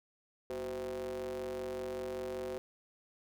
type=ring-modulated tone; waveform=square; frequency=70.4 Hz; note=C#2; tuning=27 cents sharp; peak=-35 dBFS; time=0.5-2.58 s; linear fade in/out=0 ms; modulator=445 Hz; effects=none